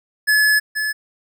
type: tone pair in turn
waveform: square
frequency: 1711 / 1718.7 Hz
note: A6 / A6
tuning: -49 / -41 cents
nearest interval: unison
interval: 8 cents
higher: second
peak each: -13 / -20 dBFS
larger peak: first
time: 0.27-0.6 / 0.75-0.93 s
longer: first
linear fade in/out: 20 ms
effects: none

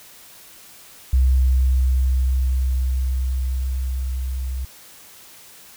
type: tone with level ramp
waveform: sine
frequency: 64.5 Hz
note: C2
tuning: 24 cents flat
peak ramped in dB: -12 to -23 dBFS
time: 1.13-4.65 s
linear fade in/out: 5 ms
effects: white hiss -45 dBFS RMS until 5.76 s

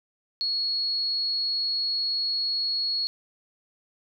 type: tone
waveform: sine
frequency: 4337 Hz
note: C#8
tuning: 39 cents flat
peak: -24 dBFS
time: 0.41-3.07 s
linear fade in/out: 0 ms
effects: none

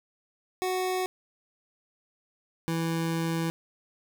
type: tone pair in turn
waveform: 25% pulse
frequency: 370 / 164.82 Hz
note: F#4 / E3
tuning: 0 / 0 cents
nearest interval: octave + major second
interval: 1400 cents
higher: first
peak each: -23 dBFS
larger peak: neither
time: 0.62-1.06 / 2.68-3.5 s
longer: second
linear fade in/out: 0 ms
effects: none

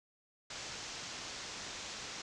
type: low-pass noise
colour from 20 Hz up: white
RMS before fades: -45 dBFS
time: 0.5-2.22 s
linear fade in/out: 5 ms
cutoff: 7000 Hz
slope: 48 dB/octave
effects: none

